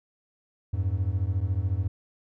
triangle beating tone pair, 87.31 / 101.31 Hz, F2 / G#2, 0 / -42 cents, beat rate 14 Hz, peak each -25 dBFS, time 0.73-1.88 s, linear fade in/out 10 ms, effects none

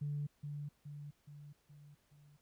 sine tone with echo, 145.8 Hz, D3, 12 cents flat, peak -35 dBFS, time 0.01-0.27 s, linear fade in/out 10 ms, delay 420 ms, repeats 5, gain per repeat -5 dB, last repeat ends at 2.37 s, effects tanh soft clip ceiling -31 dBFS + pink hiss -75 dBFS RMS until 2.41 s

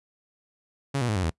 sawtooth tone with pitch steps, 138.59 / 121.35 / 106.25 / 93.03 / 81.46 Hz, C#3 / B2 / G#2 / F#2 / E2, 0 / -30 / +40 / +10 / -20 cents, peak -20 dBFS, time 0.94-1.305 s, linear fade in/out 10 ms, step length 73 ms, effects noise-tail reverb RT60 0.1 s tail -23 dB re dry + resampled to 24000 Hz

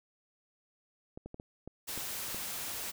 clicks, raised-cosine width 2 ms, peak -30 dBFS, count 7, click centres 1.175 / 1.26 / 1.344 / 1.399 / 1.676 / 1.976 / 2.346 s
white noise, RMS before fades -39 dBFS, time 1.87-2.92 s, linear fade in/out 20 ms
effects none

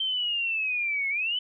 sine linear two-way sweep, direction down then up, 3136 to 2164 to 3054 Hz, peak -25 dBFS, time 0-1.39 s, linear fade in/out 5 ms, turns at 1.09 s, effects none

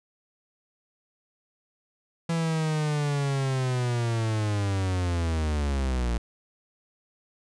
45% pulse linear sweep, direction down, 167.5 to 56.7 Hz, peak -24 dBFS, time 2.29-6.18 s, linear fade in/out 5 ms, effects resampled to 22050 Hz

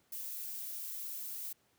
violet noise, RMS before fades -42 dBFS, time 0.12-1.53 s, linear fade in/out 5 ms, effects pink hiss -72 dBFS RMS until 1.78 s + high-pass 100 Hz 12 dB/octave

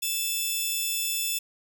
10% pulse tone pair together, 2637 / 3465 Hz, E7 / A7, 0 / -27 cents, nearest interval perfect fourth, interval 473 cents, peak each -21 dBFS, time 0.02-1.39 s, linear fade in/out 10 ms, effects none

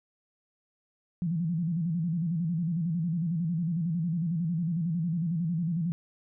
sine tone with vibrato, 167.7 Hz, E3, 30 cents sharp, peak -26 dBFS, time 1.22-5.92 s, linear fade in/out 0 ms, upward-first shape square, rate 11 Hz, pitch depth 97 cents each way, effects none

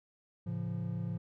triangle chord, A augmented, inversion none, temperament just, 110 / 137.5 / 171.88 Hz, A2 / C#3 / E#3, 0 / -14 / -27 cents, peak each -36 / -39 / -35 dBFS, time 0.46-1.18 s, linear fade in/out 10 ms, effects none

